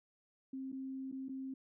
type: tone with dropouts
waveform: sine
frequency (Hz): 265.4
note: C4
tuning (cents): +25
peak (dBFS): -40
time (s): 0.53-1.54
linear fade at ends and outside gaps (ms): 5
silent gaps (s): 0.719-0.726 / 1.116-1.124 / 1.285-1.292
effects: none